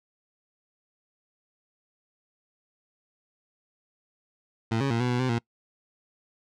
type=tone with pitch steps; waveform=20% pulse; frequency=112.9 / 137.7 / 115.9 / 123.9 / 123 / 128.8 / 117.2 Hz; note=A2 / C#3 / A#2 / B2 / B2 / C3 / A#2; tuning=+45 / -11 / -10 / +6 / -7 / -27 / +10 cents; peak=-19 dBFS; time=4.71-5.389 s; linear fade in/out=10 ms; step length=97 ms; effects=noise-tail reverb RT60 0.1 s tail -24 dB re dry + low-pass 5000 Hz 12 dB/octave